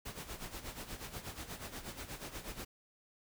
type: noise with tremolo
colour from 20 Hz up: pink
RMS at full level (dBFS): -43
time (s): 0.05-2.65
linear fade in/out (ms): 10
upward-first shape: sine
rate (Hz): 8.3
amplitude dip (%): 70
effects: none